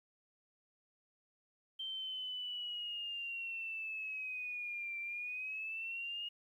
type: linear two-way sweep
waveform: sine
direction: down then up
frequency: 3136 to 2349 to 2866 Hz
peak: -39 dBFS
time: 1.79-6.29 s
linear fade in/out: 10 ms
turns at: 4.99 s
effects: 12-bit